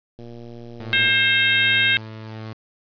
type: click train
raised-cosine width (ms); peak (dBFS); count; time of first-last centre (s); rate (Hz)
2; -27; 108; 0.19-1.097; 118
type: tone with tremolo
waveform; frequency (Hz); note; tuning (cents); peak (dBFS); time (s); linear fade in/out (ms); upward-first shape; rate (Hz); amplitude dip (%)
sawtooth; 110; A2; 0; -27; 0.8-2.53; 0; sine; 1.3; 30
type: harmonic tone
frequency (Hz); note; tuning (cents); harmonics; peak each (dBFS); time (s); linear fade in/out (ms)
532; C5; +29; 3 / 4 / 5 / 6 / 7; -20 / -21 / -22 / -23 / -23; 0.93-1.97; 0
effects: resampled to 11025 Hz + 8-bit